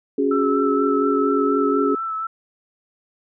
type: chord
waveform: sine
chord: C# suspended fourth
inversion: none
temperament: equal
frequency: 277.2 / 370 / 415.3 Hz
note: C#4 / F#4 / G#4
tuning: 0 / 0 / 0 cents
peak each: -20 / -24 / -20 dBFS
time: 0.18-1.95 s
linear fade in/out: 5 ms
type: tone with vibrato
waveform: sine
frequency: 1318.5 Hz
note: E6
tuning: in tune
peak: -23 dBFS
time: 0.31-2.27 s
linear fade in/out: 5 ms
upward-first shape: sine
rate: 4.2 Hz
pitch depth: 25 cents each way
effects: none